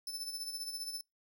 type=tone with tremolo; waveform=sawtooth; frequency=5274 Hz; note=E8; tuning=in tune; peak=-34 dBFS; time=0.07-1.01 s; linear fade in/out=2 ms; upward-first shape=sine; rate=15 Hz; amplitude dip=60%; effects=noise-tail reverb RT60 0.2 s tail -26 dB re dry